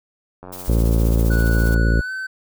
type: click train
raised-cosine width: 1 ms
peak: -23 dBFS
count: 123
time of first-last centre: 0.43-1.763 s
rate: 91.5 Hz
type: noise with tremolo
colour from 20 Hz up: blue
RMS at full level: -33 dBFS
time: 0.52-1.75 s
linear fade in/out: 10 ms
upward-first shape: triangle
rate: 15 Hz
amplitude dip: 60%
type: harmonic tone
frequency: 56.4 Hz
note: A1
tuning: 44 cents sharp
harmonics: 1 / 2 / 3 / 4 / 5 / 6 / 7 / 8 / 9 / 10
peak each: -15 / -21 / -25 / -27 / -29 / -31 / -32 / -33 / -34 / -35 dBFS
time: 0.68-2.01 s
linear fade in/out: 5 ms
type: tone with pitch glide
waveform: triangle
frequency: 1475 to 1531.4 Hz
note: F#6 to G6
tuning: -6 to -41 cents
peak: -23 dBFS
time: 1.3-2.27 s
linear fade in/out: 10 ms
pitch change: +65 cents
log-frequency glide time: 2.01-2.11 s
effects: none